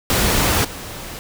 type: noise with level steps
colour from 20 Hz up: pink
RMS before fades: -17 / -32 dBFS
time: 0.1-1.19 s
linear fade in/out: 0 ms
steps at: 0.64 s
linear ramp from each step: 10 ms
effects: none